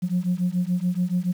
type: beating tone pair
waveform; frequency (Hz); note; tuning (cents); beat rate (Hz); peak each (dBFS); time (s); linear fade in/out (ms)
sine; 175.9 / 182.9; F3 / F#3; +13 / -20; 7; -23; 0.02-1.33; 20
effects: tanh soft clip ceiling -15 dBFS + 8-bit